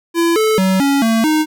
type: tone with pitch steps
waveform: square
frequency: 337 / 435.7 / 189.2 / 278.9 / 225.5 / 309.5 Hz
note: E4 / A4 / F#3 / C#4 / A3 / D#4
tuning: +38 / -17 / +39 / +11 / +43 / -9 cents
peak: -12 dBFS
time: 0.14-1.46 s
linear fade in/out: 50 ms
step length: 220 ms
effects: none